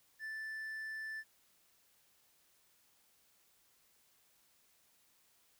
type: tone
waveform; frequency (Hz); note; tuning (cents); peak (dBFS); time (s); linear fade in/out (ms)
triangle; 1760; A6; 0; -39; 0.19-1.24; 50
effects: white hiss -71 dBFS RMS until 5.59 s